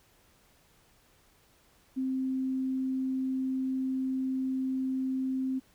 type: tone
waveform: sine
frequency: 262 Hz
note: C4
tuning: 2 cents sharp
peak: -28 dBFS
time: 1.96-5.6 s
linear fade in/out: 20 ms
effects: pink hiss -64 dBFS RMS until 5.74 s